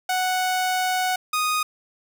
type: tone pair in turn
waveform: sawtooth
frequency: 740 / 1241.4 Hz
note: F#5 / D#6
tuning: 0 / -4 cents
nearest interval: major sixth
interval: 896 cents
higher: second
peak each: -17 dBFS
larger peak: neither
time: 0.09-1.16 / 1.33-1.63 s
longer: first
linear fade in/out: 5 ms
effects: none